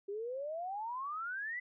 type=exponential sweep; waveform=sine; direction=up; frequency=390 to 2025 Hz; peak=-37 dBFS; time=0.08-1.6 s; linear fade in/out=10 ms; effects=none